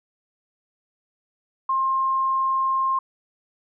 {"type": "tone", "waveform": "sine", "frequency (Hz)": 1062, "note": "C6", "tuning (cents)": 25, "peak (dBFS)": -19, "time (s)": [1.69, 2.99], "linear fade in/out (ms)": 5, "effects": []}